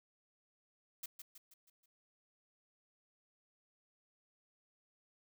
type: noise with echo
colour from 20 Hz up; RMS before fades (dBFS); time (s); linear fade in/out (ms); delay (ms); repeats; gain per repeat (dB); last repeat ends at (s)
blue; -44; 1.03-1.06; 5; 160; 5; -6; 1.86
effects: none